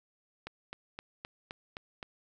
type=click train; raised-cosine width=0.3 ms; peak=-24 dBFS; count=7; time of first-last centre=0.47-2.028 s; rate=3.85 Hz; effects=none